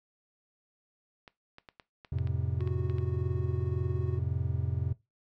clicks, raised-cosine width 0.3 ms, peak -32 dBFS, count 11, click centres 1.278 / 1.584 / 1.688 / 1.798 / 2.048 / 2.186 / 2.273 / 2.607 / 2.675 / 2.898 / 2.984 s
triangle chord, F major, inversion none, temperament just, 87.31 / 109.13 / 130.96 Hz, F2 / A2 / C3, 0 / -14 / +2 cents, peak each -30 / -33 / -31 dBFS, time 2.12-4.93 s, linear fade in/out 5 ms
triangle tone with tremolo, 367.5 Hz, F#4, 12 cents flat, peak -34 dBFS, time 2.6-4.19 s, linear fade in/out 5 ms, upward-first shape sine, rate 17 Hz, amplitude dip 40%
effects noise-tail reverb RT60 0.2 s tail -18 dB re dry

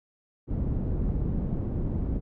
pink low-pass noise, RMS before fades -28 dBFS, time 0.47-2.21 s, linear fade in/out 50 ms, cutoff 250 Hz, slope 12 dB/octave, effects none

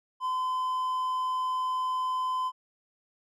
triangle tone, 1022 Hz, C6, 41 cents flat, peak -25 dBFS, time 0.2-2.52 s, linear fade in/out 50 ms, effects none

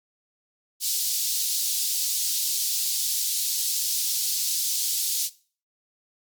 pink high-pass noise, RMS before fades -26 dBFS, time 0.8-5.3 s, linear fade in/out 50 ms, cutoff 4200 Hz, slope 24 dB/octave, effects noise-tail reverb RT60 0.4 s tail -19 dB re dry + Opus 48 kbps

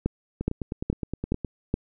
two click trains, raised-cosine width 3 ms, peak -16 / -10 dBFS, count 11 / 5, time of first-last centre 0.41-1.447 / 0.06-1.741 s, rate 9.64 / 2.38 Hz, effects none

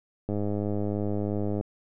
click train, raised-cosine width 2 ms, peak -17 dBFS, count 137, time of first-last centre 0.29-1.61 s, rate 103 Hz, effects none

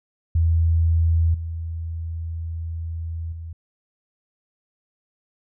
sine tone with level steps, 82.41 Hz, E2, in tune, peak -15 / -26 / -31 dBFS, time 0.35-3.53 s, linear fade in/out 5 ms, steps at 1.34 / 3.32 s, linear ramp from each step 5 ms, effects none

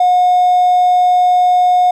triangle tone with hard clipping, 723 Hz, F#5, 40 cents flat, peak -8 dBFS, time 0-1.91 s, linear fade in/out 5 ms, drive 4 dB, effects none

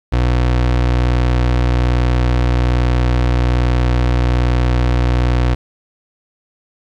30% pulse tone, 61.2 Hz, B1, 15 cents flat, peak -9 dBFS, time 0.12-5.55 s, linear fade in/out 10 ms, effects low-pass 4000 Hz 12 dB/octave + 8-bit

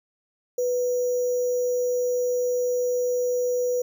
sine tone with sample-and-hold, 493.9 Hz, B4, in tune, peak -21 dBFS, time 0.58-3.82 s, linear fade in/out 5 ms, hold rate 6300 Hz, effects none

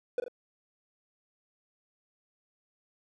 triangle tone with echo, 493.9 Hz, B4, in tune, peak -23 dBFS, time 0.18-0.2 s, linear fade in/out 2 ms, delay 41 ms, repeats 2, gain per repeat -6 dB, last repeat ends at 0.282 s, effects none

